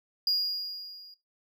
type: tone with level ramp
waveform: triangle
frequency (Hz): 4855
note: D#8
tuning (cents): -43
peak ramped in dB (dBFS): -21 to -47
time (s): 0.27-1.14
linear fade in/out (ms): 2
effects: noise-tail reverb RT60 0.2 s tail -18 dB re dry